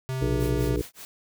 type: tone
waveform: square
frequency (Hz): 130.81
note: C3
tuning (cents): 0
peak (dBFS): -28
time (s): 0.09-0.76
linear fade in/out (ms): 0
type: harmonic tone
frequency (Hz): 60.1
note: B1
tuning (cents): -46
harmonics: 1 / 2 / 3 / 5 / 6 / 7 / 8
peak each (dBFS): -28 / -33 / -37 / -30 / -33 / -30 / -34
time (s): 0.21-0.82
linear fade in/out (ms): 10
type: noise with tremolo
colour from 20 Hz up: white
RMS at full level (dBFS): -41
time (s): 0.4-1.05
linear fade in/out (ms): 0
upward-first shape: sine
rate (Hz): 5.2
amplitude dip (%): 100
effects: none